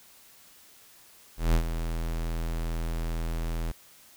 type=tone with ADSR envelope; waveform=square; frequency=41.2 Hz; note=E1; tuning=in tune; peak=-19 dBFS; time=1.37-3.72 s; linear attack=170 ms; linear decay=83 ms; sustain=-10 dB; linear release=10 ms; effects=white hiss -55 dBFS RMS until 4.16 s